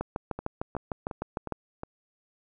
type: two click trains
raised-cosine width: 1 ms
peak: -21 / -16 dBFS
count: 5 / 11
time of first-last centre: 0.39-1.834 / 0.01-1.523 s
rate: 2.77 / 6.61 Hz
effects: none